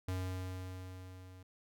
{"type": "tone with level ramp", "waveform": "square", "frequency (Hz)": 92.5, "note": "F#2", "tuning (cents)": 0, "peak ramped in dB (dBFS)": [-35, -53], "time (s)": [0.08, 1.43], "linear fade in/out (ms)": 5, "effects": []}